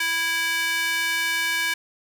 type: tone with high-pass filter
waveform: square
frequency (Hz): 329.6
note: E4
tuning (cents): 0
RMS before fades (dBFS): -24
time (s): 0-1.74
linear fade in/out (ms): 5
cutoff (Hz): 1900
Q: 2.5
effects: none